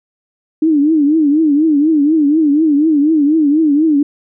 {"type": "tone with vibrato", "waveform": "sine", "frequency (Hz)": 302.3, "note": "D#4", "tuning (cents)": -50, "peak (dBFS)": -8, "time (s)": [0.62, 4.03], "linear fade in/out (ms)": 5, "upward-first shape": "triangle", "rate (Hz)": 4.1, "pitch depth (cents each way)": 150, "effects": []}